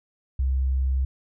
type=tone; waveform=sine; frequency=65.8 Hz; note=C2; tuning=10 cents sharp; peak=-20 dBFS; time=0.39-1.05 s; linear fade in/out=5 ms; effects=none